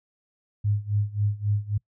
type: tone with tremolo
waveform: sine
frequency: 103.5 Hz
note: G#2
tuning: 5 cents flat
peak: -19 dBFS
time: 0.64-1.78 s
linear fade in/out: 10 ms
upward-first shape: sine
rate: 3.7 Hz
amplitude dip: 90%
effects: noise-tail reverb RT60 0.1 s tail -25 dB re dry